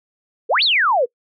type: exponential two-way sweep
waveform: sine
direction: up then down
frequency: 390 to 4616 to 440.9 Hz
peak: -13 dBFS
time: 0.49-1.06 s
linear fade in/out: 20 ms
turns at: 0.63 s
effects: noise-tail reverb RT60 0.1 s tail -25 dB re dry + AAC 64 kbps